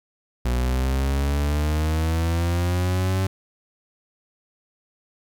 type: linear sweep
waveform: 40% pulse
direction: up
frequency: 60 to 95.9 Hz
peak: -19 dBFS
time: 0.45-3.27 s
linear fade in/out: 5 ms
effects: 9-bit